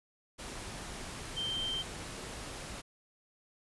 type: tone in noise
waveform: sine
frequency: 3136 Hz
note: G7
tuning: in tune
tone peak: -33 dBFS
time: 1.36-1.83 s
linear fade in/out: 20 ms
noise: pink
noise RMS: -43 dBFS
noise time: 0.38-2.82 s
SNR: +7 dB
effects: resampled to 24000 Hz